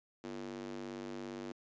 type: tone with high-pass filter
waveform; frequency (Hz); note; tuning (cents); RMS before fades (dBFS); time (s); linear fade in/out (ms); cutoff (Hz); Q
square; 48.7; G1; -11; -44; 0.24-1.52; 0; 290; 3
effects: resampled to 16000 Hz